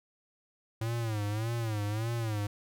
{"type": "tone with vibrato", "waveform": "square", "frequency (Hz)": 110, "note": "A2", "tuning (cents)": 0, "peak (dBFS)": -31, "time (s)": [0.81, 2.47], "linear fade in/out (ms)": 5, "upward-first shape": "sine", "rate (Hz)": 1.7, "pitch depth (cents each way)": 120, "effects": []}